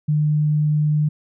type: tone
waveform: sine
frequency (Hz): 150.8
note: D3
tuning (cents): +46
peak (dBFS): -15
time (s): 0.08-1.09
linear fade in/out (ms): 10
effects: none